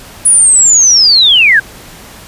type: linear sweep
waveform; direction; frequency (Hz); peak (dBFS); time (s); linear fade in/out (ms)
sine; down; 9956 to 1522; -3; 0.25-1.6; 10
effects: pink hiss -33 dBFS RMS until 2.27 s + resampled to 32000 Hz